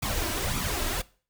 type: noise with flanger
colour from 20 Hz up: pink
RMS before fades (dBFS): -29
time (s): 0.02-1.02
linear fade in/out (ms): 10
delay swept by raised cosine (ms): 0.85 to 3.15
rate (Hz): 1.8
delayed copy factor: +0.65
effects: noise-tail reverb RT60 0.4 s tail -21 dB re dry